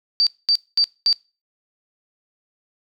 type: tone bursts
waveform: sine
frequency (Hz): 4641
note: D8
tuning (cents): -21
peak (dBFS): -13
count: 4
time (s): 0.2-1.128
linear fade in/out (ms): 0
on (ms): 67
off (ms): 220
effects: noise-tail reverb RT60 0.3 s tail -22 dB re dry